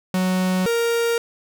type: tone pair in turn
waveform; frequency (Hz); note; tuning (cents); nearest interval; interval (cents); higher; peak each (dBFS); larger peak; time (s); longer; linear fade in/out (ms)
45% pulse; 185 / 466.2; F#3 / A#4; 0 / 0; octave + major third; 1600; second; -18; neither; 0.14-0.66 / 0.66-1.18; neither; 2
effects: none